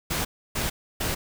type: noise bursts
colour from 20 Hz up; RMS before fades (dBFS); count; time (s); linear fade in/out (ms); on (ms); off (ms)
pink; -27; 3; 0.1-1.15; 10; 150; 300
effects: none